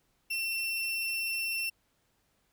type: tone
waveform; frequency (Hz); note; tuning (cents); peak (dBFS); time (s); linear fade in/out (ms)
35% pulse; 2704; E7; +43; -29; 0.3-1.7; 10
effects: pink hiss -73 dBFS RMS until 2.52 s